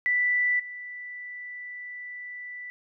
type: tone with level steps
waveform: sine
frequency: 1975.5 Hz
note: B6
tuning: in tune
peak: -21 / -36 dBFS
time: 0.06-2.7 s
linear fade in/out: 0 ms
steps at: 0.59 s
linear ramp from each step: 10 ms
effects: none